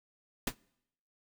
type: noise with exponential decay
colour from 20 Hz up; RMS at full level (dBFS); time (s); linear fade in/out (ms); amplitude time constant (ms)
pink; -26; 0.47-0.55; 5; 16
effects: noise-tail reverb RT60 0.8 s tail -26 dB re dry